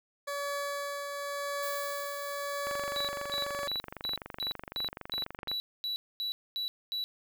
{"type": "tone with tremolo", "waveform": "20% pulse", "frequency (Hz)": 569, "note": "C#5", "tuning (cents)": 45, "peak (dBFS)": -27, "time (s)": [0.27, 3.68], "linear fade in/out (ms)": 10, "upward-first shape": "triangle", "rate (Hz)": 0.92, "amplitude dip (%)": 40}
{"type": "noise with exponential decay", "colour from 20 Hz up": "violet", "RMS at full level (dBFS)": -41, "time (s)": [1.63, 5.36], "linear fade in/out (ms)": 0, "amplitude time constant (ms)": 810}
{"type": "click train", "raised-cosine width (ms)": 0.5, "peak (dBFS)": -24, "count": 69, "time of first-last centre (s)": [2.67, 5.515], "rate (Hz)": 23.9}
{"type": "tone bursts", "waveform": "triangle", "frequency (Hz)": 3935, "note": "B7", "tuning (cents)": -7, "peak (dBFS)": -30, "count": 12, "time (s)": [2.96, 7.04], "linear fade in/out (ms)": 0, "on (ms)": 120, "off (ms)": 240}
{"effects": []}